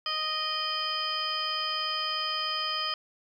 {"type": "harmonic tone with a mistuned harmonic", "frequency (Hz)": 622.3, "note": "D#5", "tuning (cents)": 0, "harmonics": [1, 2, 3, 4, 5, 7, 8], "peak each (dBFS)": [-44, -33, -41, -41, -33, -44, -33], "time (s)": [0.06, 2.94], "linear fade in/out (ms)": 2, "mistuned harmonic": 4, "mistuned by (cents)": -19, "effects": ["10-bit"]}